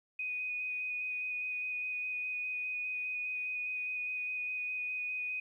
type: tone with vibrato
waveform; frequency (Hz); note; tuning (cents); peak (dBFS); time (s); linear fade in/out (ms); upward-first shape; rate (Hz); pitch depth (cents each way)
sine; 2489; D#7; 0; -34; 0.19-5.4; 5; square; 4.9; 10
effects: 12-bit